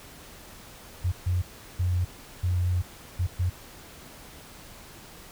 sine tone bursts at uneven times, 89.5 Hz, F2, 43 cents sharp, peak -22 dBFS, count 6, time 1.04-1.12 / 1.26-1.42 / 1.79-2.05 / 2.43-2.82 / 3.19-3.27 / 3.39-3.5 s, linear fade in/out 10 ms, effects pink hiss -47 dBFS RMS until 5.31 s

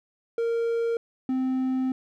triangle tone pair in turn, 463.3 / 259.6 Hz, A#4 / C4, -11 / -13 cents, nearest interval minor seventh, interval 1002 cents, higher first, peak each -21 dBFS, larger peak neither, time 0.38-0.97 / 1.29-1.92 s, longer second, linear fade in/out 2 ms, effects none

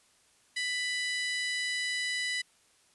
harmonic tone, 992 Hz, B5, 7 cents sharp, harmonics 2 / 3 / 4 / 5 / 6 / 7 / 8 / 9 / 10, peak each -32 / -39 / -38 / -40 / -50 / -48 / -47 / -49 / -46 dBFS, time 0.56-2.42 s, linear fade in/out 10 ms, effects white hiss -65 dBFS RMS until 2.94 s + resampled to 24000 Hz

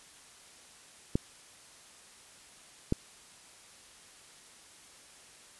clicks, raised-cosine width 3 ms, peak -13 dBFS, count 2, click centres 1.155 / 2.924 s, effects white hiss -55 dBFS RMS until 5.59 s + resampled to 24000 Hz

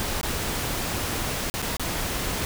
pink noise with dropouts, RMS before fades -28 dBFS, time 0-2.45 s, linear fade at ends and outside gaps 0 ms, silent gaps 0.212-0.231 / 1.499-1.54 / 1.619-1.625 / 1.768-1.796 s, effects none

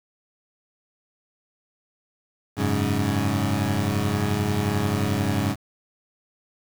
20% pulse chord, F# suspended second, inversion none, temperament equal, 92.5 / 103.83 / 138.59 Hz, F#2 / G#2 / C#3, 0 / 0 / 0 cents, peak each -23 / -19 / -23 dBFS, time 2.56-5.56 s, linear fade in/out 50 ms, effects 7-bit

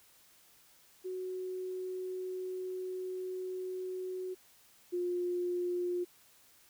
sine tone pair in turn, 370 / 355.1 Hz, F#4 / F4, 0 / +29 cents, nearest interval minor second, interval 71 cents, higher first, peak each -36 / -31 dBFS, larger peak second, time 1.04-4.35 / 4.92-6.05 s, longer first, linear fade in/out 20 ms, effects white hiss -63 dBFS RMS until 6.69 s

